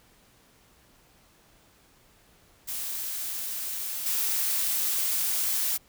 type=noise with level steps; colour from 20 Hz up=blue; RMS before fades=-33 / -27 dBFS; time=2.67-5.78 s; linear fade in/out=20 ms; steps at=4.06 s; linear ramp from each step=2 ms; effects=pink hiss -60 dBFS RMS until 5.88 s